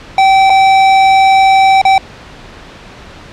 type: tone with dropouts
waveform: square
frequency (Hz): 772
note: G5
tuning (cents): -27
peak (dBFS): -5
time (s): 0.18-1.98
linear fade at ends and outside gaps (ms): 2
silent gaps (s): 0.497-0.501 / 1.816-1.851
effects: pink hiss -33 dBFS RMS until 3.32 s + low-pass 4000 Hz 12 dB/octave